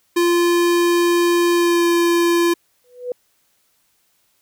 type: tone with pitch glide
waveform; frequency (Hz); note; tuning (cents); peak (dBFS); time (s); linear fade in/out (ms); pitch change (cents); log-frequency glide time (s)
square; 346.3 to 342.7; F4 to F4; -15 to -33; -14; 0.16-2.54; 10; -18; 1.54-1.86
type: tone with exponential growth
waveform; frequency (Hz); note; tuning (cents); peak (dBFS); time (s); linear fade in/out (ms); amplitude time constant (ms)
sine; 493.9; B4; 0; -18; 2.84-3.12; 2; 60
effects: white hiss -63 dBFS RMS until 4.41 s